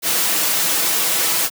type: noise with comb filter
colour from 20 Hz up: white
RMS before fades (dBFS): -18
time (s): 0.02-1.5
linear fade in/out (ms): 50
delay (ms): 6.1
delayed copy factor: +0.55
effects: high-pass 200 Hz 12 dB/octave

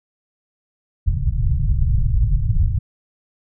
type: low-pass noise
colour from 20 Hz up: pink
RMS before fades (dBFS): -17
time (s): 1.06-2.79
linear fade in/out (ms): 10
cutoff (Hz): 140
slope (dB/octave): 48
effects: none

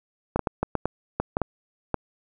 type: clicks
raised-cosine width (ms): 1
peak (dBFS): -9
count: 10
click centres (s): 0.36 / 0.393 / 0.472 / 0.63 / 0.753 / 0.856 / 1.2 / 1.369 / 1.417 / 1.943
effects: none

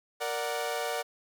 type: chord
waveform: sawtooth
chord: Bb augmented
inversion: none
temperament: equal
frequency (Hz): 466.2 / 587.3 / 740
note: Bb4 / D5 / F#5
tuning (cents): 0 / 0 / 0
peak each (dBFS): -31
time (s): 0.2-1.03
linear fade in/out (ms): 20
effects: none

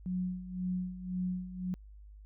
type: tone with tremolo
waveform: sine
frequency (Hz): 182.5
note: F#3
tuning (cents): -24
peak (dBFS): -30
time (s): 0.06-1.74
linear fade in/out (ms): 0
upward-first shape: sine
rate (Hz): 1.9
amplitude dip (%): 75
effects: added 51 Hz sine -49 dBFS peak until 2.25 s

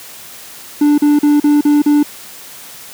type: tone bursts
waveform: triangle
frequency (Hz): 293.9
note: D4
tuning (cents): +1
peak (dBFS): -5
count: 6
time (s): 0.81-2.03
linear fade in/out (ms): 5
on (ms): 170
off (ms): 40
effects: white hiss -34 dBFS RMS until 2.93 s + high-pass 80 Hz 12 dB/octave

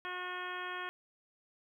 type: harmonic tone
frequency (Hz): 362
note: F#4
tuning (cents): -38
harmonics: 1 / 2 / 3 / 4 / 5 / 6 / 7 / 8 / 9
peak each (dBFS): -47 / -48 / -43 / -44 / -44 / -53 / -49 / -56 / -50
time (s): 0.05-0.89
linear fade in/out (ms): 0
effects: 12-bit

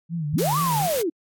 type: tone with vibrato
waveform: sine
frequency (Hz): 158.1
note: D#3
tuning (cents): +28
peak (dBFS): -24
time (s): 0.09-0.89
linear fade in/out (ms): 50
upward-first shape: sine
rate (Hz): 4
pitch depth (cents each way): 130
type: linear two-way sweep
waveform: sine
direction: up then down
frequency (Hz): 62 to 1203 to 294.6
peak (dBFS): -21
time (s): 0.33-1.1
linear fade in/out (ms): 10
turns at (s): 0.58
type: noise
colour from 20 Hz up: white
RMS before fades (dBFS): -30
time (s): 0.38-1.02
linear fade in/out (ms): 5
effects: AAC 64 kbps

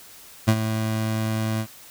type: tone with ADSR envelope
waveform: 25% pulse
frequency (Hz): 110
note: A2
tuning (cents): 0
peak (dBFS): -9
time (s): 0.47-1.67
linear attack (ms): 18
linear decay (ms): 61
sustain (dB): -10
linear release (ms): 71
effects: white hiss -46 dBFS RMS until 1.9 s

